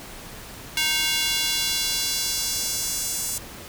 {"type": "tone with high-pass filter sweep", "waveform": "square", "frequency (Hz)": 311.1, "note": "D#4", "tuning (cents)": 0, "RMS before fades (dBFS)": -25, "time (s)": [0.77, 3.38], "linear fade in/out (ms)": 2, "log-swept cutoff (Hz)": [2500, 7500], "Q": 1.4, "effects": ["pink hiss -40 dBFS RMS until 3.68 s"]}